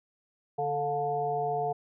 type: harmonic tone with a mistuned harmonic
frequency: 146.83 Hz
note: D3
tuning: in tune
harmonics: 1 / 3 / 5 / 6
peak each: -39 / -32 / -29 / -39 dBFS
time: 0.58-1.73 s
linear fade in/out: 10 ms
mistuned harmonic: 5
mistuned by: -50 cents
effects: none